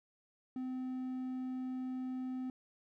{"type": "tone", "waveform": "triangle", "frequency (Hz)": 256.6, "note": "C4", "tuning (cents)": -34, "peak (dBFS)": -35, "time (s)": [0.56, 2.5], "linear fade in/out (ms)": 2, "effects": []}